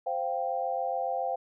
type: chord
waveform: sine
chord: C suspended fourth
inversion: none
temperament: just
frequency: 523.3 / 697.7 / 784.9 Hz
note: C5 / F5 / G5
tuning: 0 / -2 / +2 cents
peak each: -33 / -32 / -32 dBFS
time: 0.06-1.36 s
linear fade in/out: 10 ms
effects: none